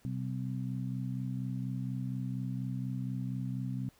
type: harmonic tone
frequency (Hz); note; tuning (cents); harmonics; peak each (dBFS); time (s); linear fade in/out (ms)
64.2; C2; -32; 2 / 3 / 4; -35 / -39 / -41; 0.05-3.89; 0
effects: pink hiss -65 dBFS RMS until 3.99 s